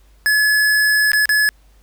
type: tone with dropouts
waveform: square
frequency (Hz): 1706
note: G#6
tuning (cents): +46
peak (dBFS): -13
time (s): 0.26-1.49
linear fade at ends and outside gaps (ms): 0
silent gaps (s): 1.118-1.133 / 1.256-1.292
effects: added 50 Hz sine -48 dBFS peak until 1.82 s + pink hiss -58 dBFS RMS until 1.82 s